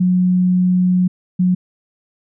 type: tone pair in turn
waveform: sine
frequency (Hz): 181.8 / 181.8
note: F#3 / F#3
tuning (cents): -30 / -30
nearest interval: unison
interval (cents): 0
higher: neither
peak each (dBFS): -11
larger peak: neither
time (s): 0-1.08 / 1.39-1.55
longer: first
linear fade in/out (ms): 10
effects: none